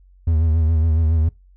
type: tone with vibrato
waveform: triangle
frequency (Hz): 80.2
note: E2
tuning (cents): -47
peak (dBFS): -12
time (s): 0.27-1.29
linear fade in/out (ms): 5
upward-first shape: sine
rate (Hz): 7.2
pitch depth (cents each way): 60
effects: noise-tail reverb RT60 0.2 s tail -22 dB re dry + added 46 Hz sine -47 dBFS peak until 1.56 s